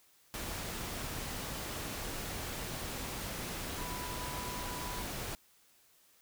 sine tone in noise, 987.8 Hz, B5, in tune, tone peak -44 dBFS, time 3.78-5.02 s, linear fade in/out 0 ms, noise pink, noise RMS -40 dBFS, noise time 0.34-5.35 s, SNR -7 dB, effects white hiss -66 dBFS RMS until 6.21 s

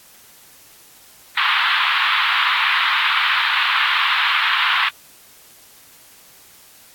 pink band-pass noise, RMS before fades -18 dBFS, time 1.37-4.89 s, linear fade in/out 5 ms, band 1000 to 3700 Hz, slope 48 dB/octave, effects white hiss -47 dBFS RMS until 6.94 s + AAC 64 kbps

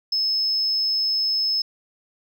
sine tone, 5200 Hz, E8, 24 cents flat, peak -18 dBFS, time 0.12-1.62 s, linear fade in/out 5 ms, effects tanh soft clip ceiling -16 dBFS

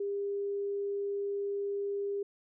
sine tone, 401.8 Hz, G4, 43 cents sharp, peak -31 dBFS, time 0-2.23 s, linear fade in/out 5 ms, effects none

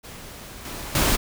pink noise with level steps, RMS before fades -40 / -34 / -20 dBFS, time 0.03-1.17 s, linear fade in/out 20 ms, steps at 0.65 / 0.95 s, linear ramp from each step 2 ms, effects none

